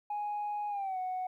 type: tone with pitch glide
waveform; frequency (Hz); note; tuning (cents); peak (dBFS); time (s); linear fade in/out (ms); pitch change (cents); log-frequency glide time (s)
sine; 830.6 to 740; G#5 to F#5; 0 to 0; -31; 0.1-1.27; 5; -200; 0.69-0.98
effects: tanh soft clip ceiling -30 dBFS + 12-bit